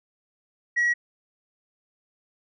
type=tone; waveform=sine; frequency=1916 Hz; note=A#6; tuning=47 cents sharp; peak=-17 dBFS; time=0.76-0.94 s; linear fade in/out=20 ms; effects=tanh soft clip ceiling -18 dBFS